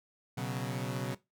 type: chord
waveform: sawtooth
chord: B suspended second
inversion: none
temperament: equal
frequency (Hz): 123.47 / 138.59 / 185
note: B2 / C#3 / F#3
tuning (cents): 0 / 0 / 0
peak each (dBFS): -33 / -34 / -35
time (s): 0.37-1.15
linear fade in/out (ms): 10
effects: noise-tail reverb RT60 0.2 s tail -18 dB re dry